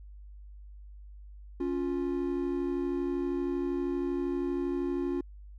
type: tone pair together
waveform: triangle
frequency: 278.6 / 351.3 Hz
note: C#4 / F4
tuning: +9 / +10 cents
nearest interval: major third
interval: 401 cents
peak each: -30 / -29 dBFS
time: 1.6-5.21 s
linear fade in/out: 5 ms
effects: added 50 Hz sine -45 dBFS peak until 5.58 s